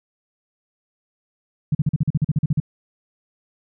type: tone bursts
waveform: sine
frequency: 150 Hz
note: D3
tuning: 37 cents sharp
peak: -14 dBFS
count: 13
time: 1.72-2.601 s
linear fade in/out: 5 ms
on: 29 ms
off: 42 ms
effects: none